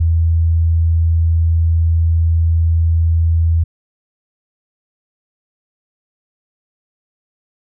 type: tone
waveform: sine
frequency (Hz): 82.41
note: E2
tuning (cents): 0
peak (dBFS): -10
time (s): 0-3.64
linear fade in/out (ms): 10
effects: none